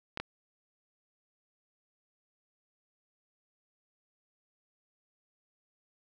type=clicks; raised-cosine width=0.3 ms; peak=-19 dBFS; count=2; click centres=0.174 / 0.2 s; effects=none